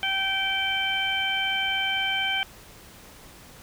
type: harmonic tone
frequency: 776 Hz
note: G5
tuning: 18 cents flat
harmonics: 1 / 2 / 3 / 4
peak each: -32 / -30 / -28 / -27 dBFS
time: 0.03-2.43 s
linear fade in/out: 0 ms
effects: pink hiss -48 dBFS RMS until 3.62 s